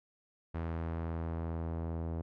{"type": "tone with low-pass filter sweep", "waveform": "sawtooth", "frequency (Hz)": 82.41, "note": "E2", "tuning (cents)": 0, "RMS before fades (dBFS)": -37, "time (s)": [0.54, 2.22], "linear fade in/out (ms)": 10, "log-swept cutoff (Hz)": [1700, 690], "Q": 0.85, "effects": []}